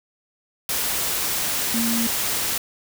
sine tone in noise, 230.9 Hz, A#3, 16 cents flat, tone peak -22 dBFS, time 1.74-2.07 s, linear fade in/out 2 ms, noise white, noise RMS -24 dBFS, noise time 0.69-2.58 s, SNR -1 dB, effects none

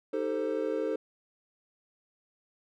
triangle chord, A half-diminished seventh, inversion second, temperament equal with one note detuned, 311.1 / 392 / 444.3 / 523.3 Hz, Eb4 / G4 / A4 / C5, 0 / 0 / +17 / 0 cents, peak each -33 / -35 / -30 / -32 dBFS, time 0.13-0.96 s, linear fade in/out 5 ms, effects none

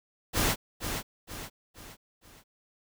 pink noise with echo, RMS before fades -26 dBFS, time 0.33-0.56 s, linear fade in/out 50 ms, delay 470 ms, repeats 4, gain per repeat -7 dB, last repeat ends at 2.44 s, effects none

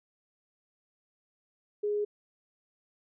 sine tone, 415.3 Hz, G#4, in tune, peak -27 dBFS, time 1.83-2.05 s, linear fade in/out 10 ms, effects none

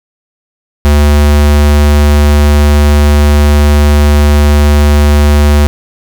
square tone, 73.42 Hz, D2, in tune, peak -4 dBFS, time 0.85-5.67 s, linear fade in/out 0 ms, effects none

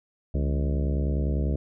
harmonic tone with a mistuned harmonic, 70 Hz, C#2, 18 cents sharp, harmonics 1 / 2 / 3 / 4 / 5 / 6 / 7 / 8 / 9, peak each -24 / -30 / -34 / -36 / -38 / -40 / -41 / -42 / -43 dBFS, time 0.34-1.56 s, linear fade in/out 5 ms, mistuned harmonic 2, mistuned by +130 cents, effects none

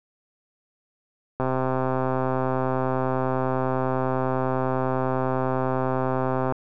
click train, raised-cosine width 1 ms, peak -11 dBFS, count 667, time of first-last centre 1.4-6.523 s, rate 130 Hz, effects none

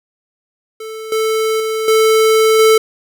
square tone with level steps, 440 Hz, A4, in tune, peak -26 / -14 / -17 / -9 / -7 dBFS, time 0.8-2.78 s, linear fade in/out 5 ms, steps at 1.12 / 1.6 / 1.88 / 2.59 s, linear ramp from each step 2 ms, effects none

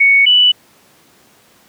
sine tone pair in turn, 2223 / 2967 Hz, C#7 / F#7, +4 / +4 cents, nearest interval perfect fourth, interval 500 cents, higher second, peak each -6 dBFS, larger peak neither, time 0-0.26 / 0.26-0.52 s, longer neither, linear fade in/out 10 ms, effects pink hiss -49 dBFS RMS until 1.68 s + high-pass 150 Hz 12 dB/octave

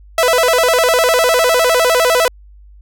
sawtooth tone with vibrato, 572 Hz, D5, 46 cents flat, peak -6 dBFS, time 0.18-2.28 s, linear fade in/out 2 ms, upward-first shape square, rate 9.9 Hz, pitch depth 240 cents each way, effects added 50 Hz sine -38 dBFS peak until 2.81 s

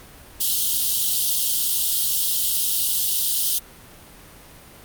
white high-pass noise, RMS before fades -21 dBFS, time 0.4-3.59 s, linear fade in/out 10 ms, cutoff 2900 Hz, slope 96 dB/octave, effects pink hiss -45 dBFS RMS until 4.84 s + Opus 48 kbps

